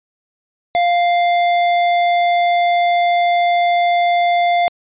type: tone with tanh clipping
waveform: sine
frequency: 698.5 Hz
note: F5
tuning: in tune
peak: -14 dBFS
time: 0.75-4.68 s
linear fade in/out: 0 ms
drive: 18 dB
effects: resampled to 8000 Hz